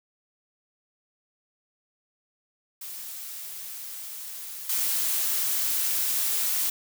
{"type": "noise with level steps", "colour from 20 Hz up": "blue", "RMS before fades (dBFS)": [-38, -26], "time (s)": [2.81, 6.7], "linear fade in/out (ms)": 5, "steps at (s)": 4.69, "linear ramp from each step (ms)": 5, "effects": []}